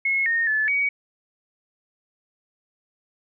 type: tone with pitch steps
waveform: sine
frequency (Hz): 2174 / 1843 / 1733 / 2256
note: C#7 / A#6 / A6 / C#7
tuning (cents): -34 / -20 / -27 / +30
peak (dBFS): -19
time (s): 0.05-0.89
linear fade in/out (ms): 5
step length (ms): 210
effects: none